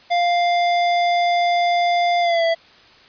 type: tone with pitch glide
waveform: square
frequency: 698.5 to 664.3 Hz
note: F5 to E5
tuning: 0 to +13 cents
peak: -16 dBFS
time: 0.1-2.55 s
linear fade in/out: 20 ms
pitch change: -87 cents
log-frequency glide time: 2.21-2.44 s
effects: white hiss -48 dBFS RMS until 3.08 s + resampled to 11025 Hz